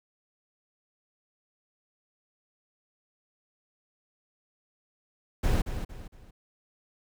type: noise with echo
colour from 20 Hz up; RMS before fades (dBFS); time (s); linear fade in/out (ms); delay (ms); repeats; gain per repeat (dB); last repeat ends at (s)
brown; -24; 5.43-5.62; 10; 230; 3; -9; 6.31
effects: none